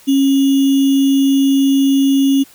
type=tone with sample-and-hold; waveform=sine; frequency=273.4 Hz; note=C#4; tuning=24 cents flat; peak=-9 dBFS; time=0.07-2.44 s; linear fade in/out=20 ms; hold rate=3150 Hz; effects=white hiss -45 dBFS RMS until 2.54 s